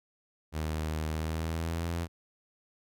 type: tone with pitch glide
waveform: sawtooth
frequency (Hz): 78.1 to 84.68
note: D#2 to E2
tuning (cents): +7 to +47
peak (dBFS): -27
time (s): 0.52-2.08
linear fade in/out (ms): 50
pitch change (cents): +140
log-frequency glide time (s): 1.09-1.94
effects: none